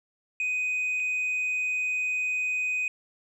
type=tone pair in turn; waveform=sine; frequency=2500 / 2500 Hz; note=D#7 / D#7; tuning=+8 / +8 cents; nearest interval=unison; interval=0 cents; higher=neither; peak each=-23 dBFS; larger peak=neither; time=0.4-1 / 1-2.88 s; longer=second; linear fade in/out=2 ms; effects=tanh soft clip ceiling -24 dBFS